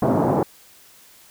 pink band-pass noise, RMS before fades -19 dBFS, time 0.02-0.43 s, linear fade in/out 2 ms, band 130 to 910 Hz, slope 24 dB/octave, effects white hiss -50 dBFS RMS until 1.3 s

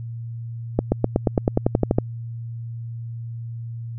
accelerating click train, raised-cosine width 2 ms, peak -3 dBFS, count 13, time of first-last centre 0.79-1.985 s, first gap 130 ms, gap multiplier 0.95, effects added 116 Hz sine -29 dBFS peak until 3.98 s

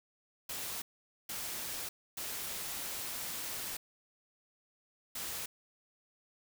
white noise bursts at uneven times, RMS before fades -40 dBFS, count 4, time 0.49-0.82 / 1.29-1.89 / 2.17-3.77 / 5.15-5.46 s, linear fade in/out 5 ms, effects none

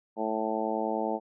harmonic tone, 110 Hz, A2, in tune, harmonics 2 / 3 / 4 / 5 / 6 / 7 / 8, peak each -35 / -35 / -35 / -35 / -35 / -35 / -35 dBFS, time 0.16-1.2 s, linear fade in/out 50 ms, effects none

